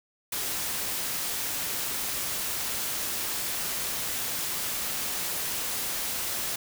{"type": "noise", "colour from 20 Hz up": "white", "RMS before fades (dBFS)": -31, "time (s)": [0.32, 6.56], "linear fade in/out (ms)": 5, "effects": []}